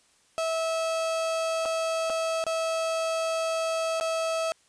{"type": "tone with dropouts", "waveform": "35% pulse", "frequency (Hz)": 651, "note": "E5", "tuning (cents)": -22, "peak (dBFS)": -24, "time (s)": [0.38, 4.52], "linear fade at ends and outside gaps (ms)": 0, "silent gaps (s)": [[1.653, 1.657], [2.098, 2.102], [2.44, 2.466], [4, 4.01]], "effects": ["white hiss -63 dBFS RMS until 4.68 s", "resampled to 22050 Hz"]}